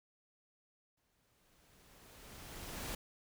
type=noise with exponential growth; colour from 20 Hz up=pink; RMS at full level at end=-41 dBFS; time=0.97-2.95 s; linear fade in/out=5 ms; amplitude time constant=430 ms; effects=none